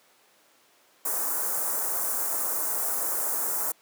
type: band-stop noise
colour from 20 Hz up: white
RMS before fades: -28 dBFS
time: 1.05-3.72 s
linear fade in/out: 5 ms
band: 1400 to 7400 Hz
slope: 24 dB/octave
effects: pink hiss -60 dBFS RMS until 3.81 s + high-pass 400 Hz 12 dB/octave